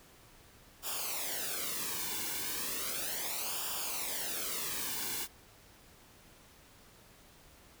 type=noise with flanger; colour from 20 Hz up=white; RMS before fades=-37 dBFS; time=0.82-5.28 s; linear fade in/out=50 ms; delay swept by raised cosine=0.48 to 1.58 ms; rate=0.35 Hz; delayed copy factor=-0.75; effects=pink hiss -59 dBFS RMS until 7.8 s